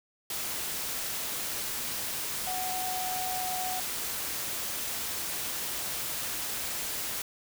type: tone in noise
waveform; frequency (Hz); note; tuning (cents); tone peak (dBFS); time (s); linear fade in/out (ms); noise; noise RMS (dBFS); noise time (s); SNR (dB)
sine; 740; F#5; 0; -33; 2.47-3.8; 2; white; -34; 0.3-7.22; -2
effects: none